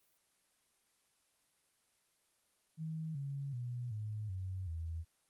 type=tone with pitch steps; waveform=sine; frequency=159.2 / 139.39 / 122.05 / 106.87 / 93.57 / 81.93 Hz; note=D#3 / C#3 / B2 / A2 / F#2 / E2; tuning=+40 / +10 / -20 / -50 / +20 / -10 cents; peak=-38 dBFS; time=2.77-5.05 s; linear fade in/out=50 ms; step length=380 ms; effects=white hiss -75 dBFS RMS until 5.29 s + Opus 24 kbps